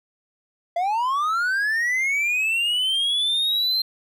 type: linear sweep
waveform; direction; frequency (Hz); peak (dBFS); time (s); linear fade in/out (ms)
triangle; up; 669 to 4158; -18; 0.76-3.82; 5
effects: none